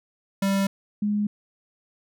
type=tone pair in turn; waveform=square / sine; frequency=196 / 207.7 Hz; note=G3 / G#3; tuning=0 / 0 cents; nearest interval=minor second; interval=100 cents; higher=second; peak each=-21 dBFS; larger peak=neither; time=0.42-0.67 / 1.02-1.27 s; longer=neither; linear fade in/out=5 ms; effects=none

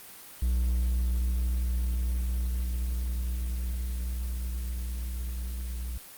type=tone with level ramp; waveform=triangle; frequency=61 Hz; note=B1; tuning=21 cents flat; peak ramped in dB=-21 to -29 dBFS; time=0.42-5.98 s; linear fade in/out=5 ms; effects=white hiss -47 dBFS RMS until 6.17 s + Opus 32 kbps

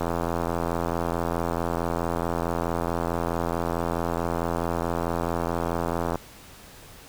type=click train; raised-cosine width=1 ms; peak=-12 dBFS; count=521; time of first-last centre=0.01-6.157 s; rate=84.6 Hz; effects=pink hiss -47 dBFS RMS until 7.08 s

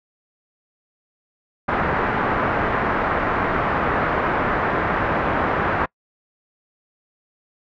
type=low-pass noise; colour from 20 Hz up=white; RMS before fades=-21 dBFS; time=1.68-5.86 s; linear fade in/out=10 ms; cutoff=1600 Hz; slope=24 dB/octave; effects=noise-tail reverb RT60 0.1 s tail -26 dB re dry

